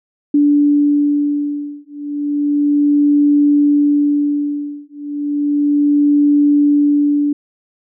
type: beating tone pair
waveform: sine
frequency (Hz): 290.6 / 290.93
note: D4 / D4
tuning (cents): -18 / -16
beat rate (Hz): 0.33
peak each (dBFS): -14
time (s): 0.34-7.33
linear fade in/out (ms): 5
effects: none